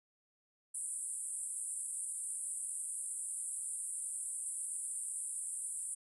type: band-pass noise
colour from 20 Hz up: white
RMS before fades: -41 dBFS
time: 0.74-5.95 s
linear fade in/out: 10 ms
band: 8200 to 10000 Hz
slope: 96 dB/octave
effects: none